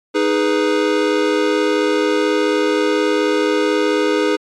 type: chord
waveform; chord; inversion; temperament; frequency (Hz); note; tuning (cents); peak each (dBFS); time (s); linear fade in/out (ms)
square; G# minor; second; equal; 311.1 / 415.3 / 493.9; D#4 / G#4 / B4; 0 / 0 / 0; -19 / -18 / -20; 0.14-4.37; 20
effects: low-pass 5000 Hz 12 dB/octave + MP3 96 kbps